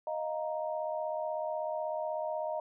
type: chord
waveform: sine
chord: Eb suspended second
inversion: none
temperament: equal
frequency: 622.3 / 698.5 / 932.3 Hz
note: Eb5 / F5 / Bb5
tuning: 0 / 0 / 0 cents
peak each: -34 / -39 / -39 dBFS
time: 0.07-2.6 s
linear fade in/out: 2 ms
effects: none